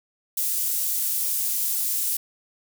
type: high-pass noise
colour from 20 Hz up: pink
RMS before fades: -25 dBFS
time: 0.37-2.17 s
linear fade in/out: 5 ms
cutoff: 11000 Hz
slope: 12 dB/octave
effects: none

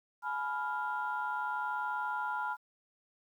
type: chord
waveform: sine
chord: F diminished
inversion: first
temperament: equal with one note detuned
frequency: 847.1 / 987.8 / 1396.9 Hz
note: Ab5 / Cb6 / F6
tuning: +34 / 0 / 0 cents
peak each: -37 / -36 / -36 dBFS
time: 0.22-2.57 s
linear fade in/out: 50 ms
effects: tanh soft clip ceiling -24 dBFS + 11-bit

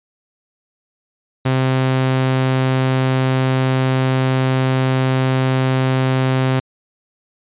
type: tone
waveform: sawtooth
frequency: 130.81 Hz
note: C3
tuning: in tune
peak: -10 dBFS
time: 1.45-6.6 s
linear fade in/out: 10 ms
effects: resampled to 8000 Hz

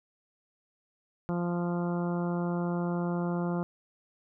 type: harmonic tone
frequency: 174.1 Hz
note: F3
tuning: 5 cents flat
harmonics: 1 / 2 / 3 / 4 / 5 / 6 / 7 / 8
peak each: -29 / -35 / -39 / -41 / -43 / -45 / -46 / -47 dBFS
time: 1.29-3.63 s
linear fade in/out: 0 ms
effects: none

